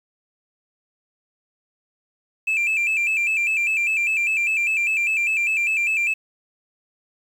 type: tone with vibrato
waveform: sine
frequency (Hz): 2489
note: D#7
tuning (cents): 0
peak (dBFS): -16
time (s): 2.47-6.14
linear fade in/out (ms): 10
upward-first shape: square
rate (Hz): 5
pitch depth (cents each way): 81
effects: tanh soft clip ceiling -17 dBFS + 8-bit